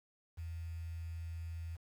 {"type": "tone with quantisation", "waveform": "sine", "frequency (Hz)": 82.9, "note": "E2", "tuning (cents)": 10, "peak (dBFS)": -40, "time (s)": [0.37, 1.77], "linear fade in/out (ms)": 20, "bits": 10, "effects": []}